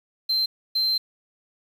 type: tone bursts at uneven times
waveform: sine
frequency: 4120 Hz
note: C8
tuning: 28 cents flat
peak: -17 dBFS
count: 2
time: 0.29-0.46 / 0.75-0.98 s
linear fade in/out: 10 ms
effects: tanh soft clip ceiling -19 dBFS + 8-bit